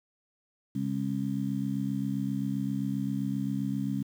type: harmonic tone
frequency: 67.6 Hz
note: C#2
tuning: 43 cents flat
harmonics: 2 / 3 / 4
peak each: -34 / -31 / -33 dBFS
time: 0.75-4.03 s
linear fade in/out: 5 ms
effects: 9-bit